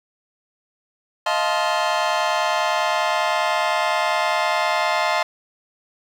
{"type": "chord", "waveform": "sawtooth", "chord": "F dominant seventh", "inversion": "third", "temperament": "just", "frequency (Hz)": [628.6, 698.5, 873.1, 1047.7], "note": ["Eb5", "F5", "A5", "C6"], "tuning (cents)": [18, 0, -14, 2], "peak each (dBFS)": -20, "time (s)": [1.26, 5.23], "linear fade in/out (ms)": 5, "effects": ["low-pass 5000 Hz 12 dB/octave", "8-bit"]}